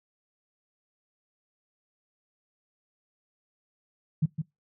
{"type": "tone with echo", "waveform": "sine", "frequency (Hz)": 155.56, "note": "D#3", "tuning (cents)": 0, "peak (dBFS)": -19, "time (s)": [4.22, 4.26], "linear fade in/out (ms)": 10, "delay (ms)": 160, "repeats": 1, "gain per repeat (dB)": -7, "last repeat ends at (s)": 4.42, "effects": ["noise-tail reverb RT60 0.2 s tail -23 dB re dry"]}